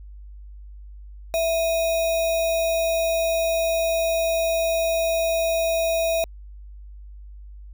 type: tone with sample-and-hold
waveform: sine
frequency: 659.3 Hz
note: E5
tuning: in tune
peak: -19 dBFS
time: 1.34-6.24 s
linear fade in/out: 0 ms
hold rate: 3150 Hz
effects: added 50 Hz sine -38 dBFS peak until 7.73 s